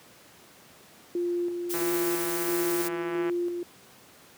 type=tone with tremolo; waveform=sine; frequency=349.2 Hz; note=F4; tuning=in tune; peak=-25 dBFS; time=1.15-3.63 s; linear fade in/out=2 ms; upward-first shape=square; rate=1.5 Hz; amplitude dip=40%
type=noise; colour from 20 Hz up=blue; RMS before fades=-33 dBFS; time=1.69-2.89 s; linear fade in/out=20 ms
type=click train; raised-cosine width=0.5 ms; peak=-21 dBFS; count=261; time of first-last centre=1.74-3.297 s; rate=167 Hz
effects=pink hiss -53 dBFS RMS until 4.37 s + high-pass 150 Hz 12 dB/octave